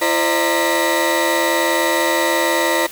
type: tone cluster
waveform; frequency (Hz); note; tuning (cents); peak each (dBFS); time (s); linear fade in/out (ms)
35% pulse; 336.7 / 524 / 603 / 924 / 1954; E4 / C5 / D5 / A#5 / B6; +37 / +2 / +46 / -16 / -19; -20; 0.01-2.87; 10
effects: white hiss -35 dBFS RMS until 2.91 s